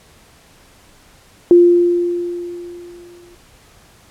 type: tone with exponential decay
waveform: sine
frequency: 348.9 Hz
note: F4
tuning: 2 cents flat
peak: -3 dBFS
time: 1.51-3.35 s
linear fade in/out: 1 ms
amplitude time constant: 400 ms
effects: pink hiss -48 dBFS RMS until 4.1 s + low-pass 12000 Hz 12 dB/octave